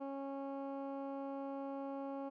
15% pulse tone with low-pass filter, 275 Hz, C#4, 14 cents flat, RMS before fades -43 dBFS, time 0-2.3 s, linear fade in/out 20 ms, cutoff 850 Hz, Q 0.74, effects none

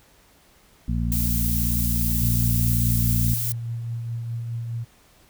harmonic tone, 58.27 Hz, A#1, in tune, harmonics 1 / 2 / 3 / 4, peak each -24 / -27 / -29 / -30 dBFS, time 0.88-3.34 s, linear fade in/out 5 ms
violet noise, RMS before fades -27 dBFS, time 1.12-3.52 s, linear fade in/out 0 ms
sine tone with tremolo, 116.54 Hz, A#2, in tune, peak -25 dBFS, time 2.21-4.85 s, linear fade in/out 20 ms, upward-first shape triangle, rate 4.8 Hz, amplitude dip 35%
effects pink hiss -56 dBFS RMS until 5.29 s

